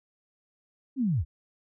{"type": "linear sweep", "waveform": "sine", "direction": "down", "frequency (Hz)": [284.2, 56.6], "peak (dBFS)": -23, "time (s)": [0.96, 1.25], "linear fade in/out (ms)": 50, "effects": []}